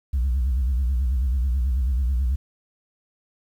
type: tone with vibrato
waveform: sine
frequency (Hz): 64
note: C2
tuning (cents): -38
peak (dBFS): -17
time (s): 0.13-2.36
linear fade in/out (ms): 10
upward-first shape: sine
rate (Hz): 9.2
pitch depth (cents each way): 160
effects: tanh soft clip ceiling -17 dBFS + 9-bit